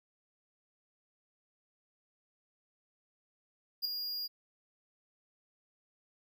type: tone with ADSR envelope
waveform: square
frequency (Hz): 4840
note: D#8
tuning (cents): -49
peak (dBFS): -28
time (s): 3.82-4.28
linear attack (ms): 31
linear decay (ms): 4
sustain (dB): -8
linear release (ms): 23
effects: none